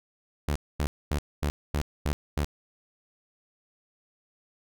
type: tone bursts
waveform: sawtooth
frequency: 73.42 Hz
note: D2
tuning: in tune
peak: -21 dBFS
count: 7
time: 0.48-2.445 s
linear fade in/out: 0 ms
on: 75 ms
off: 240 ms
effects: none